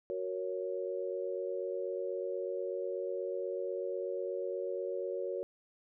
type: chord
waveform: sine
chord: F# major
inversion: none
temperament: equal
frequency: 370 / 466.2 / 554.4 Hz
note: F#4 / A#4 / C#5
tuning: 0 / 0 / 0 cents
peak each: -38 / -39 / -38 dBFS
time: 0.1-5.43 s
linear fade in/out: 0 ms
effects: none